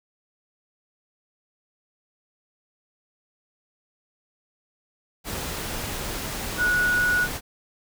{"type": "tone in noise", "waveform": "sine", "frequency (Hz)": 1463, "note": "F#6", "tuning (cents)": -20, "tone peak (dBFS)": -19, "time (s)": [6.57, 7.28], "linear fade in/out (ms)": 50, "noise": "pink", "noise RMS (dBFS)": -31, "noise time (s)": [5.24, 7.41], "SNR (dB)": 9, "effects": []}